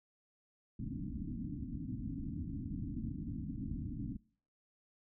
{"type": "low-pass noise", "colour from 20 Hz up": "white", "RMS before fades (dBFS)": -41, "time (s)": [0.79, 4.17], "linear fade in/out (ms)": 5, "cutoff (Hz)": 300, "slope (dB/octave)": 96, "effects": ["noise-tail reverb RT60 0.5 s tail -23 dB re dry"]}